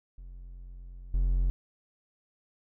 triangle tone with level steps, 44.28 Hz, F1, 25 cents sharp, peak -40 / -21 dBFS, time 0.18-1.5 s, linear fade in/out 0 ms, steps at 1.14 s, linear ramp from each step 2 ms, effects none

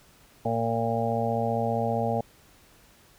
harmonic tone, 115.1 Hz, A#2, 22 cents flat, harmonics 1 / 2 / 4 / 5 / 6 / 7, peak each -31 / -31 / -31 / -31 / -31 / -31 dBFS, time 0.45-2.21 s, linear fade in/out 5 ms, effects pink hiss -57 dBFS RMS until 3.18 s

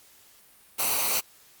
white noise with comb filter, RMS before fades -25 dBFS, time 0.78-1.21 s, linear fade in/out 20 ms, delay 0.58 ms, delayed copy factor -0.65, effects white hiss -56 dBFS RMS until 1.6 s + Opus 48 kbps

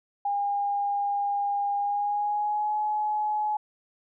sine tone with pitch glide, 810 to 846.8 Hz, G#5 to G#5, -43 to +33 cents, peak -24 dBFS, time 0.25-3.57 s, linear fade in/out 5 ms, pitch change +76 cents, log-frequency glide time 1.77-2.76 s, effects none

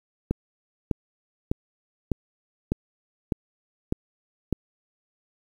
click train, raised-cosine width 3 ms, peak -10 dBFS, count 8, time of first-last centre 0.31-4.527 s, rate 1.66 Hz, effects 8-bit

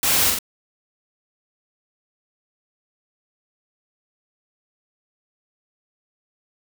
white noise with echo, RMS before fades -20 dBFS, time 0.03-0.3 s, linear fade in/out 2 ms, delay 44 ms, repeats 2, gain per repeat -3 dB, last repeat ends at 0.388 s, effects none

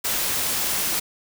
white noise, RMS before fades -24 dBFS, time 0.04-1 s, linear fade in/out 10 ms, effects none

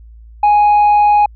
sine tone, 830.6 Hz, G#5, in tune, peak -4 dBFS, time 0.43-1.26 s, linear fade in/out 5 ms, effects tanh soft clip ceiling -6 dBFS + added 56 Hz sine -35 dBFS peak until 1.35 s

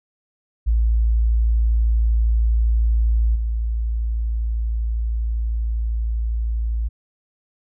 sine tone with level steps, 56.3 Hz, A1, 40 cents sharp, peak -14 / -19 dBFS, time 0.66-6.89 s, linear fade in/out 20 ms, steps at 3.35 s, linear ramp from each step 10 ms, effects none

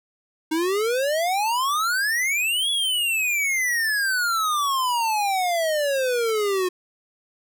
square exponential two-way sweep, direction up then down, 308.4 to 3411 to 358.6 Hz, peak -21 dBFS, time 0.51-6.69 s, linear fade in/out 10 ms, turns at 2.7 s, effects none

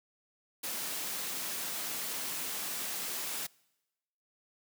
white high-pass noise, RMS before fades -37 dBFS, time 0.63-3.47 s, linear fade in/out 10 ms, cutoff 140 Hz, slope 24 dB/octave, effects noise-tail reverb RT60 1.0 s tail -25 dB re dry

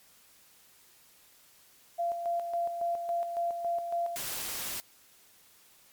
sine tone with tremolo, 687 Hz, F5, 29 cents flat, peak -27 dBFS, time 1.98-4.17 s, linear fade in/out 20 ms, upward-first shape square, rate 3.6 Hz, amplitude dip 50%
white noise, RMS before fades -36 dBFS, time 4.16-4.8 s, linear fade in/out 0 ms
effects white hiss -60 dBFS RMS until 5.92 s + MP3 96 kbps

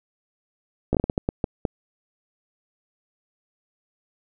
slowing click train, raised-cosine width 2 ms, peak -8 dBFS, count 10, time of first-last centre 0.93-1.652 s, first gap 16 ms, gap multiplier 1.38, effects none

